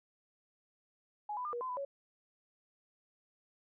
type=tone with pitch steps; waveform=sine; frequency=837 / 996 / 1203 / 479.7 / 1027 / 996 / 557 Hz; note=G#5 / B5 / D6 / A#4 / C6 / B5 / C#5; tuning=+13 / +14 / +41 / +50 / -33 / +14 / +8 cents; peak=-36 dBFS; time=1.29-1.85 s; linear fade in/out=5 ms; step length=80 ms; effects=none

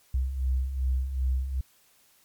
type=beating tone pair; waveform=sine; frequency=62.8 / 65.4 Hz; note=B1 / C2; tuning=+30 / 0 cents; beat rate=2.6 Hz; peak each=-32 / -25 dBFS; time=0.14-1.61 s; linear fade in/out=5 ms; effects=white hiss -62 dBFS RMS until 2.24 s + MP3 96 kbps

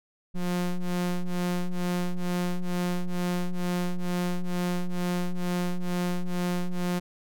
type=ring-modulated tone; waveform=square; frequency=88.8 Hz; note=F2; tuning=29 cents sharp; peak=-23 dBFS; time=0.34-7 s; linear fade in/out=20 ms; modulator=89.9 Hz; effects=none

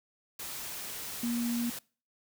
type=tone in noise; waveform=sine; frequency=237 Hz; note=A#3; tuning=29 cents sharp; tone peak=-29 dBFS; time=1.23-1.7 s; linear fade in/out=5 ms; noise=white; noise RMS=-40 dBFS; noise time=0.39-1.79 s; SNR=+8 dB; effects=noise-tail reverb RT60 0.4 s tail -24 dB re dry

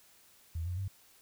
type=tone with pitch steps; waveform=sine; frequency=82.41 / 89.35 / 96.88 Hz; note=E2 / F2 / G2; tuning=0 / +40 / -20 cents; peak=-33 dBFS; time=0.55-0.88 s; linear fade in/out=5 ms; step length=110 ms; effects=white hiss -62 dBFS RMS until 1.21 s

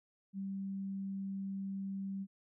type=tone; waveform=sine; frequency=194.8 Hz; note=G3; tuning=11 cents flat; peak=-37 dBFS; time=0.33-2.27 s; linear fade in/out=50 ms; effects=none

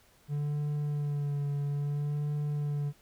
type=tone with vibrato; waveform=triangle; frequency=145.3 Hz; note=D3; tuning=18 cents flat; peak=-27 dBFS; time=0.28-2.93 s; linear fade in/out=50 ms; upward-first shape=sine; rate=0.6 Hz; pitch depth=28 cents each way; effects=pink hiss -63 dBFS RMS until 3.01 s

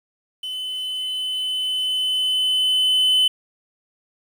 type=tone with level ramp; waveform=triangle; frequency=3028 Hz; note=F#7; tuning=39 cents sharp; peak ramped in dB=-25 to -12 dBFS; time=0.43-3.28 s; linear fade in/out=5 ms; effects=8-bit

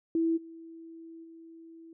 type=tone with level steps; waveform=sine; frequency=328.7 Hz; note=E4; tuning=5 cents flat; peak=-24 / -44 / -47 dBFS; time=0.15-1.93 s; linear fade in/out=2 ms; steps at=0.36 / 1.23 s; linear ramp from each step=20 ms; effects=none

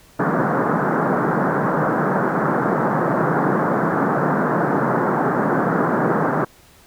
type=band-pass noise; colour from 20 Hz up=pink; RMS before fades=-19 dBFS; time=0.19-6.45 s; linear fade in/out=10 ms; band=140 to 1600 Hz; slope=48 dB/octave; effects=pink hiss -50 dBFS RMS until 6.86 s

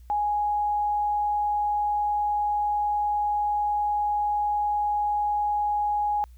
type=tone; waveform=sine; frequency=830.6 Hz; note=G#5; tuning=in tune; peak=-22 dBFS; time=0.1-6.24 s; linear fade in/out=0 ms; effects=added 60 Hz sine -45 dBFS peak until 6.37 s + white hiss -67 dBFS RMS until 6.37 s

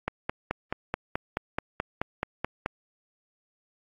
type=click train; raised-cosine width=0.5 ms; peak=-12 dBFS; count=13; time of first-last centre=0.08-2.661 s; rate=4.65 Hz; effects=AAC 32 kbps

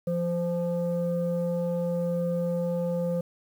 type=tone pair together; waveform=sine; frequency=172.97 / 518 Hz; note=F3 / C5; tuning=-16 / -17 cents; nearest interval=octave + perfect fifth; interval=1899 cents; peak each=-26 dBFS; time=0.07-3.21 s; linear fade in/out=5 ms; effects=tanh soft clip ceiling -21 dBFS + 9-bit

